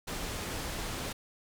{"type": "low-pass noise", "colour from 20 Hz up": "pink", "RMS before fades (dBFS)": -37, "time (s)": [0.07, 1.13], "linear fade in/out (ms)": 10, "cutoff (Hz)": 11000, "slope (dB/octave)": 12, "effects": []}